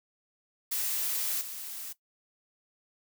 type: noise with level steps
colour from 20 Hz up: blue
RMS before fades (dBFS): -31 / -40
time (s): 0.71-1.93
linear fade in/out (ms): 10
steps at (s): 1.41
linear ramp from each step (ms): 2
effects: noise-tail reverb RT60 0.1 s tail -17 dB re dry